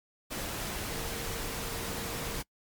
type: tone in noise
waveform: sine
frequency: 461.1 Hz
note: A#4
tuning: 19 cents flat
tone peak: -44 dBFS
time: 0.89-2.38 s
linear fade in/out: 20 ms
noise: pink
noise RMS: -36 dBFS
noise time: 0.3-2.43 s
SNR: -11 dB
effects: noise-tail reverb RT60 0.1 s tail -25 dB re dry + MP3 96 kbps